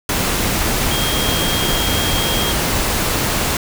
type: tone in noise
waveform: sine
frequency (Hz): 3239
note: G#7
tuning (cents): -44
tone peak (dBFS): -22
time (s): 0.91-2.52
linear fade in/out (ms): 2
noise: pink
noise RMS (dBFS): -18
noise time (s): 0.09-3.57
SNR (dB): -7
effects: none